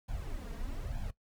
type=noise with flanger; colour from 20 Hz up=brown; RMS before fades=-38 dBFS; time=0.08-1.11 s; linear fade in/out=10 ms; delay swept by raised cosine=1.2 to 4.4 ms; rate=1.1 Hz; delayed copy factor=+0.9; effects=noise-tail reverb RT60 0.1 s tail -18 dB re dry